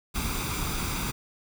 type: noise with comb filter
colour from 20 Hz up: pink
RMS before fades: -30 dBFS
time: 0.14-1.12 s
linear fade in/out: 20 ms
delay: 0.83 ms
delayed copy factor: +0.6
effects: none